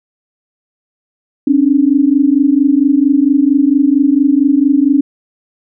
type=tone pair together; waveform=sine; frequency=269.3 / 293.7 Hz; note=C#4 / D4; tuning=-50 / 0 cents; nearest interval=major second; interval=150 cents; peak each=-10 dBFS; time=1.47-5.01 s; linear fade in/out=5 ms; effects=none